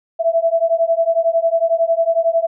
sine beating tone pair, 658 / 669 Hz, E5 / E5, -3 / +25 cents, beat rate 11 Hz, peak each -16 dBFS, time 0.19-2.47 s, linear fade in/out 20 ms, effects none

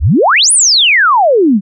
sine exponential two-way sweep, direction up then down, 55 to 10230 to 181.8 Hz, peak -5 dBFS, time 0-1.61 s, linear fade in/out 50 ms, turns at 0.52 s, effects none

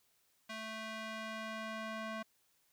square tone with band-pass filter sweep, 220 Hz, A3, in tune, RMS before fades -43 dBFS, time 0.49-2.23 s, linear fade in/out 10 ms, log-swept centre 2400 to 1300 Hz, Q 0.74, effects white hiss -74 dBFS RMS until 2.72 s

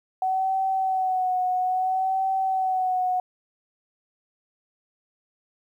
sine tone with vibrato, 750 Hz, F#5, 23 cents sharp, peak -21 dBFS, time 0.22-3.2 s, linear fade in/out 2 ms, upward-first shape sine, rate 0.6 Hz, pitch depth 38 cents each way, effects 10-bit

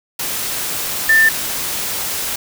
sine tone in noise, 1785 Hz, A6, 24 cents sharp, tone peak -8 dBFS, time 1.09-1.29 s, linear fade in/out 5 ms, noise white, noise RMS -22 dBFS, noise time 0.19-2.36 s, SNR +11 dB, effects none

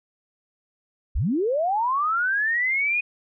sine linear sweep, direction up, 32.7 to 2489 Hz, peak -20 dBFS, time 1.15-3.01 s, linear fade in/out 10 ms, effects none

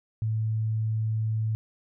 sine tone, 110 Hz, A2, in tune, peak -24 dBFS, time 0.22-1.55 s, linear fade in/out 0 ms, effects none

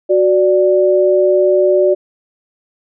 sine tone pair together, 370 / 587.3 Hz, F#4 / D5, 0 / 0 cents, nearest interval minor sixth, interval 800 cents, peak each -11 dBFS, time 0.09-1.95 s, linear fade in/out 20 ms, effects none

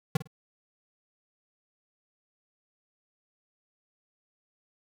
square tone with echo, 155.56 Hz, D#3, in tune, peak -21 dBFS, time 0.15-0.17 s, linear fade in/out 5 ms, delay 52 ms, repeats 2, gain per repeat -14 dB, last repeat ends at 0.274 s, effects none

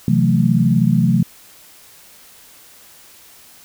sine chord, F# half-diminished seventh, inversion second, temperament equal with one note detuned, 130.81 / 164.81 / 183.51 / 220 Hz, C3 / E3 / F#3 / A3, 0 / 0 / -14 / 0 cents, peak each -17 dBFS, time 0.08-1.23 s, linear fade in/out 2 ms, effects white hiss -45 dBFS RMS until 3.64 s

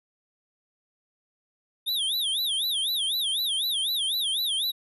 square tone with vibrato, 3520 Hz, A7, in tune, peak -25 dBFS, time 1.86-4.72 s, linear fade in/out 20 ms, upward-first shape sine, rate 4 Hz, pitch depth 220 cents each way, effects resampled to 32000 Hz

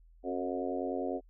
harmonic tone with a mistuned harmonic, 90 Hz, F#2, 47 cents flat, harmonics 3 / 4 / 5 / 6 / 7 / 8, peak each -37 / -38 / -39 / -40 / -40 / -41 dBFS, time 0.23-1.21 s, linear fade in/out 50 ms, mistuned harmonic 4, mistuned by +33 cents, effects added 41 Hz sine -56 dBFS peak until 1.29 s

